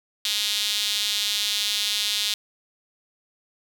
sawtooth tone with high-pass filter, 207.7 Hz, G#3, in tune, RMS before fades -25 dBFS, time 0.25-2.34 s, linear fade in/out 2 ms, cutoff 3600 Hz, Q 3.1, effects none

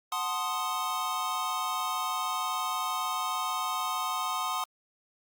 square chord, F# diminished seventh, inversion none, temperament equal, 740 / 880 / 1046.5 / 1244.5 Hz, F#5 / A5 / C6 / Eb6, 0 / 0 / 0 / 0 cents, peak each -38 / -39 / -34 / -34 dBFS, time 0.12-4.64 s, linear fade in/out 2 ms, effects Opus 48 kbps

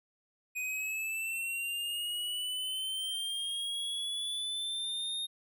square linear sweep, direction up, 2489 to 3700 Hz, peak -34 dBFS, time 0.55-5.27 s, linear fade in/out 20 ms, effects none

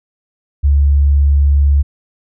sine tone, 71 Hz, C#2, 42 cents sharp, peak -7 dBFS, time 0.63-1.83 s, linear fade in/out 20 ms, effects none

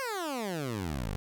15% pulse exponential sweep, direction down, 554.4 to 44.44 Hz, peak -26 dBFS, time 0-1.16 s, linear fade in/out 0 ms, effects none

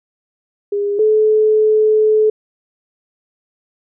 sine tone pair in turn, 406.9 / 431.1 Hz, G#4 / A4, -35 / -35 cents, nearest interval minor second, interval 100 cents, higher second, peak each -15 / -9 dBFS, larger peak second, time 0.72-0.99 / 0.99-2.3 s, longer second, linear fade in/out 5 ms, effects none

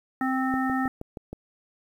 harmonic tone, 261.6 Hz, C4, in tune, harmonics 1 / 3 / 5 / 7, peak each -25 / -30 / -32 / -33 dBFS, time 0.21-0.88 s, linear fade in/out 2 ms
click train, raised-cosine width 2 ms, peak -22 dBFS, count 6, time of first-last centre 0.54-1.33 s, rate 6.33 Hz
effects 9-bit

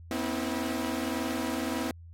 sawtooth tone cluster, 243.3 / 265 / 323.3 Hz, B3 / C4 / E4, -26 / +22 / -34 cents, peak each -30 dBFS, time 0.11-1.91 s, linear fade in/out 2 ms, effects added 84 Hz sine -45 dBFS peak until 2.13 s + AAC 64 kbps

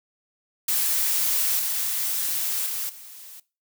blue noise with level steps, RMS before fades -23 / -26 / -29 / -43 dBFS, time 0.68-3.4 s, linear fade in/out 5 ms, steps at 1.59 / 2.66 / 2.89 s, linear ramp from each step 5 ms, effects noise-tail reverb RT60 0.3 s tail -20 dB re dry

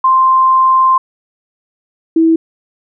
sine tone pair in turn, 1046.5 / 325.7 Hz, C6 / E4, 0 / -21 cents, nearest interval octave + minor sixth, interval 2021 cents, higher first, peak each -6 dBFS, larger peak neither, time 0.04-0.98 / 2.16-2.36 s, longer first, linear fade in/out 5 ms, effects none

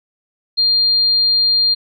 sine tone, 4200 Hz, C8, 6 cents sharp, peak -11 dBFS, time 0.57-1.75 s, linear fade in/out 20 ms, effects none

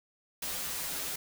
white noise with comb filter, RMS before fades -36 dBFS, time 0.42-1.16 s, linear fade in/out 5 ms, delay 8.8 ms, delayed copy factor -0.85, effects none

